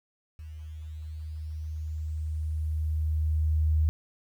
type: tone with level ramp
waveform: sine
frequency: 77.78 Hz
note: D#2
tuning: in tune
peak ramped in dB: -39 to -20 dBFS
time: 0.39-3.89 s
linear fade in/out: 0 ms
effects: 10-bit